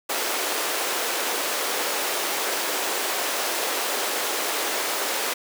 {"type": "high-pass noise", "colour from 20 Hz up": "pink", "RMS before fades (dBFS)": -26, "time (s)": [0.09, 5.34], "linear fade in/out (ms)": 10, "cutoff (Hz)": 370, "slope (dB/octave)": 24, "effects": []}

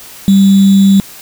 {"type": "tone with sample-and-hold", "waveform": "sine", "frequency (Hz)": 196, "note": "G3", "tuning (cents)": 0, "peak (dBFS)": -3, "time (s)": [0.28, 1], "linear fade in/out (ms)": 0, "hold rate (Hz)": 3675, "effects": ["white hiss -33 dBFS RMS until 1.21 s"]}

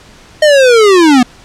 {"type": "linear sweep", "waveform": "square", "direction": "down", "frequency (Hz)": [622.3, 237.3], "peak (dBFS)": -4, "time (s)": [0.42, 1.23], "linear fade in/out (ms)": 5, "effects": ["pink hiss -39 dBFS RMS until 1.44 s", "low-pass 7000 Hz 12 dB/octave"]}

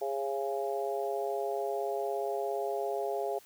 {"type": "harmonic tone with a mistuned harmonic", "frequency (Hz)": 137.1, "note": "C#3", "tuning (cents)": -19, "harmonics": [3, 4, 5, 6], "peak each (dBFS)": [-34, -37, -35, -40], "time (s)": [0.01, 3.39], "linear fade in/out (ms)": 10, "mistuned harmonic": 6, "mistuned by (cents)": 15, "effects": ["white hiss -58 dBFS RMS until 3.45 s"]}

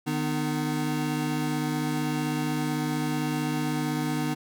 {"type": "tone cluster", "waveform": "square", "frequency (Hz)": [152, 250.2, 305.9], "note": ["D#3", "B3", "D#4"], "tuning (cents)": [-40, 23, -29], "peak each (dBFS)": -31, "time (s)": [0.06, 4.35], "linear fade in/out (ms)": 20, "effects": []}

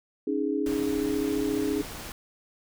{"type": "chord", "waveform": "sine", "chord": "C# suspended second", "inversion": "none", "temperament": "just", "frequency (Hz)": [277.2, 311.8, 415.8], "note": ["C#4", "D#4", "G#4"], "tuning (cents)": [0, 4, 2], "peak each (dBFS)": -29, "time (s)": [0.27, 1.82], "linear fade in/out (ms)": 5}
{"type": "noise", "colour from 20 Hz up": "pink", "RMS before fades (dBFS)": -39, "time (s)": [0.66, 2.12], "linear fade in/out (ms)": 2}
{"effects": []}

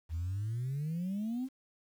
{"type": "exponential sweep", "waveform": "sine", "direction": "up", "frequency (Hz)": [77.6, 270], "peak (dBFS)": -31, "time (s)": [0.09, 1.49], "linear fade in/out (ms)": 50, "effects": ["tanh soft clip ceiling -30 dBFS", "10-bit"]}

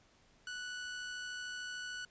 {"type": "tone with amplitude modulation", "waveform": "sawtooth", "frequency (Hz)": 1480, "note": "F#6", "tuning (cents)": 0, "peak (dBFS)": -36, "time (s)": [0.47, 2.05], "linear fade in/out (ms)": 2, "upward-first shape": "sine", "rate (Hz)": 73.4, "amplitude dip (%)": 25, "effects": ["pink hiss -67 dBFS RMS until 2.1 s", "resampled to 16000 Hz"]}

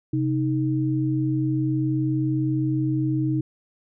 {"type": "tone pair together", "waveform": "sine", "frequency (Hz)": [131.59, 312.2], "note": ["C3", "D#4"], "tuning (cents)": [10, 6], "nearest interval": "octave + minor third", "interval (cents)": 1496, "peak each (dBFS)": -23, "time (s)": [0.13, 3.41], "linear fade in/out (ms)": 5, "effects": []}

